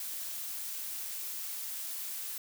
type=noise; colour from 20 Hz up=blue; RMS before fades=-39 dBFS; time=0-2.38 s; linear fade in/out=2 ms; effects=none